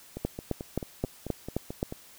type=two click trains; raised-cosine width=2 ms; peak=-22 / -14 dBFS; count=9 / 7; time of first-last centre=0.17-1.924 / 0.25-1.829 s; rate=4.56 / 3.8 Hz; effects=white hiss -53 dBFS RMS until 2.18 s